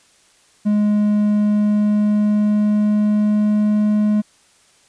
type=tone with pitch glide; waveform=triangle; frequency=208.7 to 210.5 Hz; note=G#3 to G#3; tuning=+9 to +24 cents; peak=-11 dBFS; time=0.65-4.22 s; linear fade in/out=20 ms; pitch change=+15 cents; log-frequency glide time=1.4-3.79 s; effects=white hiss -54 dBFS RMS until 4.88 s + resampled to 22050 Hz